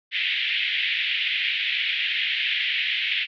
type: band-pass noise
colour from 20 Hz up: white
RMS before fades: -25 dBFS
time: 0.11-3.27 s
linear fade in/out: 50 ms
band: 1900 to 3400 Hz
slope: 48 dB/octave
effects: none